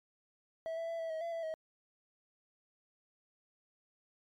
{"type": "tone with pitch steps", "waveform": "triangle", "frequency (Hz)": [652, 662, 666, 655, 637, 675, 663, 636], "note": ["E5", "E5", "E5", "E5", "D#5", "E5", "E5", "D#5"], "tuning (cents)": [-19, 7, 18, -11, 41, 41, 10, 38], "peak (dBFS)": -34, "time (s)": [0.66, 1.54], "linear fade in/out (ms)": 0, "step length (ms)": 110, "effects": ["MP3 96 kbps"]}